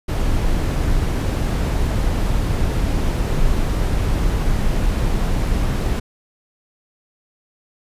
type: noise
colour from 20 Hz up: brown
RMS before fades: -18 dBFS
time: 0.08-6 s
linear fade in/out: 10 ms
effects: resampled to 32000 Hz